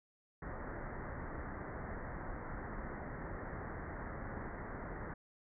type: low-pass noise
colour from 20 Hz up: pink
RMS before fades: -44 dBFS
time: 0.42-5.14 s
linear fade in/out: 5 ms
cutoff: 2000 Hz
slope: 96 dB/octave
effects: none